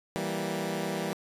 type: chord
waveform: 15% pulse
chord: E diminished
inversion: none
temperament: equal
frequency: 164.81 / 196 / 233.1 Hz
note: E3 / G3 / Bb3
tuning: 0 / 0 / 0 cents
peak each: -28 / -27 / -31 dBFS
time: 0.16-1.13 s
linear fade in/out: 0 ms
effects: resampled to 32000 Hz

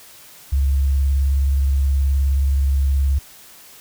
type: tone with vibrato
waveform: sine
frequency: 68.7 Hz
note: C#2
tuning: 15 cents flat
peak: -14 dBFS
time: 0.52-3.19 s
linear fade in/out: 10 ms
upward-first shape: sine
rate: 19 Hz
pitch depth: 55 cents each way
effects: white hiss -44 dBFS RMS until 3.8 s

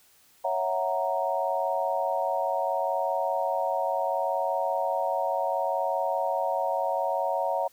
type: chord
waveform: sine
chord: F# dominant seventh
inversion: second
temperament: equal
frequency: 554.4 / 659.3 / 740 / 932.3 Hz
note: C#5 / E5 / F#5 / A#5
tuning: 0 / 0 / 0 / 0 cents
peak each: -30 dBFS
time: 0.44-7.68 s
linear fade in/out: 10 ms
effects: white hiss -60 dBFS RMS until 7.72 s

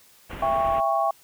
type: low-pass noise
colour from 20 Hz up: pink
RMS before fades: -36 dBFS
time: 0.29-0.81 s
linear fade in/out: 20 ms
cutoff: 3100 Hz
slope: 48 dB/octave
type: chord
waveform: sine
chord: C# diminished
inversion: first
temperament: just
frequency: 665.2 / 798.3 / 1108.7 Hz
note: E5 / G5 / C#6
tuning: +16 / +31 / 0 cents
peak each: -24 / -24 / -25 dBFS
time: 0.42-1.11 s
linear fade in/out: 5 ms
effects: white hiss -55 dBFS RMS until 1.23 s

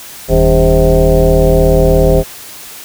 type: tone with frequency modulation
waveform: sine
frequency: 281.6 Hz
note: C#4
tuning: 27 cents sharp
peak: -5 dBFS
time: 0.28-2.24 s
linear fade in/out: 50 ms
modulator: 120 Hz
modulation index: 2.8
effects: white hiss -31 dBFS RMS until 2.84 s

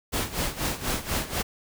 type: noise with tremolo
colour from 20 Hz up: pink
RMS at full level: -26 dBFS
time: 0.12-1.43 s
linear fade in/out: 20 ms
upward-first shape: sine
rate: 4.1 Hz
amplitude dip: 80%
effects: none

